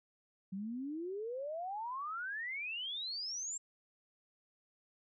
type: exponential sweep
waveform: sine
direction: up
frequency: 185 to 7570 Hz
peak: -38 dBFS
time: 0.52-3.58 s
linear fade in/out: 10 ms
effects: none